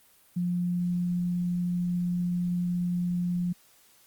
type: tone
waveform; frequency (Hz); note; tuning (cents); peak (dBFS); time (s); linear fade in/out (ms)
sine; 176.6; F3; +20; -25; 0.36-3.53; 10
effects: white hiss -60 dBFS RMS until 4.06 s + Opus 32 kbps